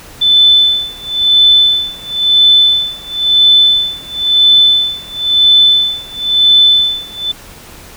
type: tone with tremolo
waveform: sine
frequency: 3514 Hz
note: A7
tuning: 3 cents flat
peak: -3 dBFS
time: 0.21-7.32 s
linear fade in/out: 10 ms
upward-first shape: sine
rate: 0.98 Hz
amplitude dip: 95%
effects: pink hiss -35 dBFS RMS until 7.96 s